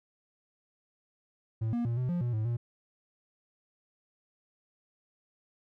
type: tone with pitch steps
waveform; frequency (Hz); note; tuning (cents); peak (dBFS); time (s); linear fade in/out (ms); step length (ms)
triangle; 111.4 / 237.5 / 117.6 / 126.4 / 175.2 / 121 / 108.8 / 118.7; A2 / A#3 / A#2 / B2 / F3 / B2 / A2 / A#2; +22 / +33 / +16 / +41 / +6 / -35 / -19 / +32; -26; 1.61-2.57; 10; 120
effects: none